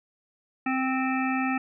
harmonic tone, 261.6 Hz, C4, in tune, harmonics 1 / 3 / 5 / 7 / 9 / 10, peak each -26 / -31 / -33 / -34 / -36 / -36 dBFS, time 0.66-1.58 s, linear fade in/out 5 ms, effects none

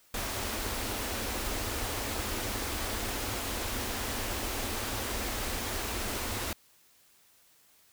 pink band-stop noise, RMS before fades -34 dBFS, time 0.14-6.53 s, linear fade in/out 2 ms, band 120 to 200 Hz, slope 96 dB/octave, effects white hiss -63 dBFS RMS until 7.92 s

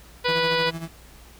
harmonic tone, 491.7 Hz, B4, 8 cents flat, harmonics 1 / 2 / 3 / 4 / 5 / 6 / 7 / 8 / 9 / 10, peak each -24 / -27 / -29 / -30 / -31 / -32 / -32 / -33 / -34 / -34 dBFS, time 0.24-0.71 s, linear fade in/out 20 ms
35% pulse tone with tremolo, 164.81 Hz, E3, in tune, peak -27 dBFS, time 0.28-0.88 s, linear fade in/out 5 ms, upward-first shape sine, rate 13 Hz, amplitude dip 70%
effects added 58 Hz sine -49 dBFS peak until 1.39 s + pink hiss -50 dBFS RMS until 1.39 s

